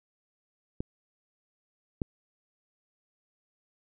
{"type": "clicks", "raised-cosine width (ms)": 3, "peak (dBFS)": [-19, -16], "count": 2, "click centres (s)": [0.805, 2.018], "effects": []}